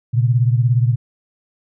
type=beating tone pair; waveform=sine; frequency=118.3 / 135.3 Hz; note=A#2 / C#3; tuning=+26 / -42 cents; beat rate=17 Hz; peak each=-13 / -18 dBFS; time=0.13-0.96 s; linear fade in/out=20 ms; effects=none